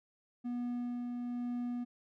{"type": "tone with tremolo", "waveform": "triangle", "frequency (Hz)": 243, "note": "B3", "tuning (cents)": -28, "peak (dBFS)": -32, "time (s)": [0.44, 1.85], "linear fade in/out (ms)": 20, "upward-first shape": "sine", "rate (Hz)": 1.1, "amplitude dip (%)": 25, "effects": []}